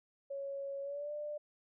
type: tone with pitch glide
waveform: sine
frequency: 554.4 to 594.2 Hz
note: C#5 to D5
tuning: 0 to +20 cents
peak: -38 dBFS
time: 0.3-1.38 s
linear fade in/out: 10 ms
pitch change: +120 cents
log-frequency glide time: 0.82-1.12 s
effects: none